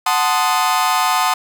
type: chord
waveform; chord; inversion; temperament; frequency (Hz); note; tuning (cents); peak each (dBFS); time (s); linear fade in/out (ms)
40% pulse; F# diminished seventh; none; equal with one note detuned; 740 / 880 / 1039.9 / 1244.5; F#5 / A5 / C6 / Eb6; 0 / 0 / -11 / 0; -19; 0.06-1.34; 5
effects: none